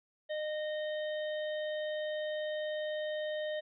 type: harmonic tone with a mistuned harmonic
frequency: 617 Hz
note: D#5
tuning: 15 cents flat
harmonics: 1 / 3 / 5 / 6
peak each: -34 / -44 / -48 / -50 dBFS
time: 0.29-3.61 s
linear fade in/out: 20 ms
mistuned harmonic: 1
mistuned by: -18 cents
effects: none